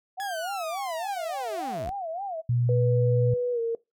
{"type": "tone with vibrato", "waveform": "sine", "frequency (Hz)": 719, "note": "F#5", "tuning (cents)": -50, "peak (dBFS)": -30, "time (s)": [0.17, 2.42], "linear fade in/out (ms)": 20, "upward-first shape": "sine", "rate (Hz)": 3.5, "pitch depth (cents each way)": 200}
{"type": "linear sweep", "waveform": "sawtooth", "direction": "down", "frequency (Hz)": [1694, 41.2], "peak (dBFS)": -31, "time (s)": [0.2, 1.9], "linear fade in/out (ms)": 0}
{"type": "tone", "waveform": "sine", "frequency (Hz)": 120.9, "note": "B2", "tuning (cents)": -36, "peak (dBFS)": -21, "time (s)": [2.49, 3.34], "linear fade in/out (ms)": 5}
{"type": "tone with pitch glide", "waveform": "sine", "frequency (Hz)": [490.7, 460.5], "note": ["B4", "A#4"], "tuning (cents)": [-11, -21], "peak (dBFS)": -24, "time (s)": [2.69, 3.75], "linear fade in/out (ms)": 2, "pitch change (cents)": -110, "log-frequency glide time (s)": [3.52, 3.6]}
{"effects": ["noise-tail reverb RT60 0.2 s tail -21 dB re dry"]}